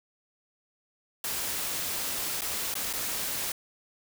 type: noise with dropouts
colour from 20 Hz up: white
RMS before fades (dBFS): -32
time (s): 1.24-3.52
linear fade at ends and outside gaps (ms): 2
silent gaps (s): 2.409-2.418 / 2.741-2.753 / 2.929-2.935
effects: none